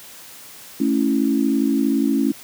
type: chord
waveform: sine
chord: A major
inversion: none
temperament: equal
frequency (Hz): 220 / 277.2 / 329.6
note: A3 / C#4 / E4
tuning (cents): 0 / 0 / 0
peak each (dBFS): -21 / -18 / -23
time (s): 0.8-2.32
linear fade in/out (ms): 5
effects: white hiss -41 dBFS RMS until 2.43 s + high-pass 80 Hz 12 dB/octave